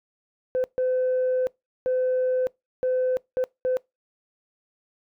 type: tone bursts at uneven times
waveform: sine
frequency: 510 Hz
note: C5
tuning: 44 cents flat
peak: -19 dBFS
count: 6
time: 0.55-0.64 / 0.78-1.47 / 1.86-2.47 / 2.83-3.17 / 3.37-3.44 / 3.65-3.77 s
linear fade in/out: 0 ms
effects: noise-tail reverb RT60 0.2 s tail -25 dB re dry + tanh soft clip ceiling -18 dBFS